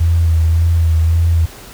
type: tone with vibrato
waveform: sine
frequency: 82.41 Hz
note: E2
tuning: in tune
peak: -9 dBFS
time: 0-1.46 s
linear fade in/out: 10 ms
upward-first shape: sine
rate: 1.8 Hz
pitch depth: 35 cents each way
effects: pink hiss -36 dBFS RMS until 1.73 s